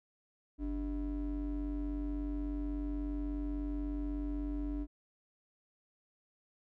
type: ring-modulated tone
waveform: triangle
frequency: 170.2 Hz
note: F3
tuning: 44 cents flat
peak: -29 dBFS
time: 0.58-4.87 s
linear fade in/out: 50 ms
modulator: 122 Hz
effects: none